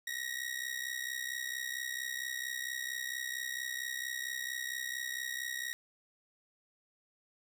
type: ring-modulated tone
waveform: sawtooth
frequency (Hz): 1893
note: A#6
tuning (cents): +26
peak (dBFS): -30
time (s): 0.07-5.73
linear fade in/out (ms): 0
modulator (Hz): 32.2
effects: 11-bit